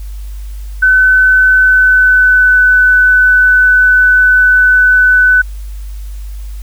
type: tone with pitch glide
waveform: sine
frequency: 1514 to 1500.9 Hz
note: F#6 to F#6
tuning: +39 to +24 cents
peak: -4 dBFS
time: 0.82-5.42 s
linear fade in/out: 10 ms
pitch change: -15 cents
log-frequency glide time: 1.59-2.59 s
effects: added 50 Hz sine -21 dBFS peak until 6.62 s + white hiss -43 dBFS RMS until 6.62 s